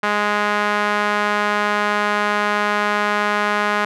sawtooth tone with band-pass filter, 207.7 Hz, G#3, in tune, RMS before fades -19 dBFS, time 0.03-3.85 s, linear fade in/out 5 ms, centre 1400 Hz, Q 1.4, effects none

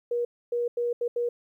sine tone bursts at uneven times, 478.5 Hz, A#4, 45 cents sharp, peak -24 dBFS, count 5, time 0.11-0.25 / 0.52-0.68 / 0.77-0.93 / 1.01-1.08 / 1.16-1.29 s, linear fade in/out 5 ms, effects 11-bit

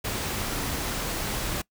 sine tone in noise, 282 Hz, C#4, 30 cents sharp, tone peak -39 dBFS, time 0.52-0.83 s, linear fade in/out 10 ms, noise pink, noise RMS -30 dBFS, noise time 0.04-1.62 s, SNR -12 dB, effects noise-tail reverb RT60 0.1 s tail -23 dB re dry

